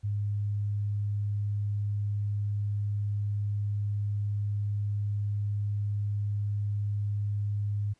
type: tone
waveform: sine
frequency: 102.8 Hz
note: G#2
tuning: 17 cents flat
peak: -27 dBFS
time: 0.03-7.94 s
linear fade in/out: 20 ms
effects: pink hiss -70 dBFS RMS until 7.99 s + resampled to 22050 Hz

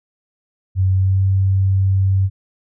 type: tone with pitch glide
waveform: sine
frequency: 94.3 to 96.17 Hz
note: F#2 to G2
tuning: +33 to -33 cents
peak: -12 dBFS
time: 0.75-2.3 s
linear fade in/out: 50 ms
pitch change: +34 cents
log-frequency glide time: 0.91-1.23 s
effects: none

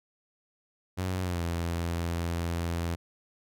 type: tone with pitch glide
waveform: sawtooth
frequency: 92.5 to 84.82 Hz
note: F#2 to E2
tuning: 0 to +50 cents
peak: -25 dBFS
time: 0.97-2.96 s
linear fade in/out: 20 ms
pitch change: -150 cents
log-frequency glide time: 1.22-1.41 s
effects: none

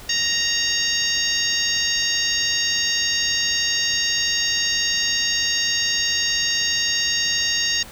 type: harmonic tone with a mistuned harmonic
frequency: 932.3 Hz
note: A#5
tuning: in tune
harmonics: 2 / 3 / 4 / 5 / 6 / 7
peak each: -26 / -26 / -26 / -26 / -26 / -26 dBFS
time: 0.09-7.83 s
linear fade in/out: 5 ms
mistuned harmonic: 6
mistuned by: -25 cents
effects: pink hiss -41 dBFS RMS until 7.91 s

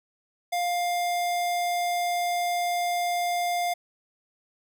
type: tone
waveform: square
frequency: 703 Hz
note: F5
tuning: 11 cents sharp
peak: -25 dBFS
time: 0.52-3.74 s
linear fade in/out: 10 ms
effects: none

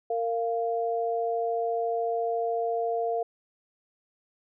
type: tone pair together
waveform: sine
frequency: 460 / 694 Hz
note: A#4 / F5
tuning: -23 / -11 cents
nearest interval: perfect fifth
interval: 712 cents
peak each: -28 dBFS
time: 0.1-3.23 s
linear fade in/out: 5 ms
effects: none

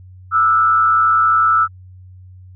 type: tone with frequency modulation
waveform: sine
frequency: 1318.5 Hz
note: E6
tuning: in tune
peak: -10 dBFS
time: 0.31-1.68 s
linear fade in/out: 50 ms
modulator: 111 Hz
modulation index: 0.64
effects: added 92 Hz sine -37 dBFS peak until 2.55 s

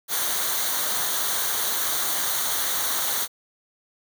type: noise with comb filter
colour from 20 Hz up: white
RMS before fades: -25 dBFS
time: 0.08-3.28 s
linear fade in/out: 50 ms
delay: 0.39 ms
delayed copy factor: -0.65
effects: none

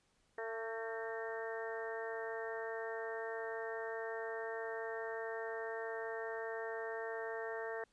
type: harmonic tone with a mistuned harmonic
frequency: 224.8 Hz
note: A3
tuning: 37 cents sharp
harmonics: 2 / 3 / 4 / 5 / 6 / 7 / 8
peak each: -42 / -46 / -50 / -53 / -55 / -50 / -47 dBFS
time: 0.38-7.84 s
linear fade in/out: 2 ms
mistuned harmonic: 8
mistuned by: +30 cents
effects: pink hiss -75 dBFS RMS until 7.92 s + resampled to 22050 Hz

